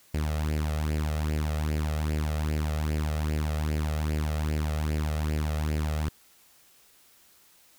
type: tone with flanger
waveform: sawtooth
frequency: 76.5 Hz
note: D#2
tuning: 29 cents flat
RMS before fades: -28 dBFS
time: 0.14-6.09 s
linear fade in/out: 5 ms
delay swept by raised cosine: 0.4 to 1.6 ms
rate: 2.5 Hz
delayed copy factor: +0.65
effects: white hiss -59 dBFS RMS until 7.78 s